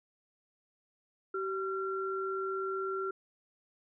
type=tone pair together; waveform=sine; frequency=383.9 / 1368 Hz; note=G4 / F6; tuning=-36 / -36 cents; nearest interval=octave + minor seventh; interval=2200 cents; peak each=-34 / -36 dBFS; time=1.34-3.11 s; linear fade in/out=5 ms; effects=none

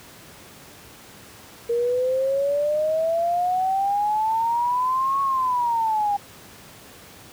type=exponential two-way sweep; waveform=sine; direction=up then down; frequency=466.2 to 1107 to 803 Hz; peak=-19 dBFS; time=1.69-6.17 s; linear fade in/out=10 ms; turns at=5.21 s; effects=pink hiss -45 dBFS RMS until 7.32 s + high-pass 80 Hz 12 dB/octave

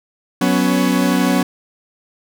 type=chord; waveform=40% pulse; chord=F# suspended fourth; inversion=none; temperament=equal with one note detuned; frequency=185 / 246.9 / 279.3 Hz; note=F#3 / B3 / C#4; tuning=0 / 0 / +13 cents; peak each=-17 dBFS; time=0.41-1.43 s; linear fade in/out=5 ms; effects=none

